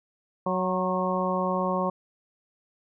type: harmonic tone with a mistuned harmonic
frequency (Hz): 185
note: F#3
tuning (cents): 0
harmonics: 1 / 2 / 3 / 4 / 5 / 6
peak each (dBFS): -29 / -33 / -29 / -34 / -32 / -30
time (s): 0.46-1.9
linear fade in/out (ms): 5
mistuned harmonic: 6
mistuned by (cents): -36
effects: none